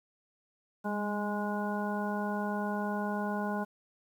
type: harmonic tone with a mistuned harmonic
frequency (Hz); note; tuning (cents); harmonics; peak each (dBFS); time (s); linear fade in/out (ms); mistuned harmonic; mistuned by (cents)
207.7; G#3; 0; 1 / 2 / 3 / 4 / 5 / 7; -33 / -40 / -39 / -38 / -41 / -41; 0.84-3.65; 20; 1; -26
effects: 10-bit